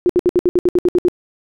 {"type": "tone bursts", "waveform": "sine", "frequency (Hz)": 356, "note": "F4", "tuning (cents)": 33, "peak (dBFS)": -9, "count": 11, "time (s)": [0.06, 1.084], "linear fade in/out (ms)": 0, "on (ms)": 34, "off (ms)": 65, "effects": []}